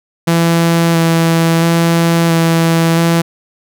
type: tone with vibrato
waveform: sawtooth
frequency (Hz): 166.4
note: E3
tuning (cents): +17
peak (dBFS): -5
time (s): 0.27-3.22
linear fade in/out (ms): 10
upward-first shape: square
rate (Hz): 0.74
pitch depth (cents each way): 12
effects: none